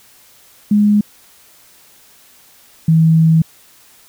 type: tone pair in turn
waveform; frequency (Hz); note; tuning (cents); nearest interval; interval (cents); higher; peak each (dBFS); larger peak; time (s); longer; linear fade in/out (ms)
sine; 207.7 / 161.47; G#3 / E3; 0 / -35; major third; 435; first; -8 / -7; second; 0.71-1.01 / 2.88-3.42; second; 5
effects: white hiss -47 dBFS RMS until 4.08 s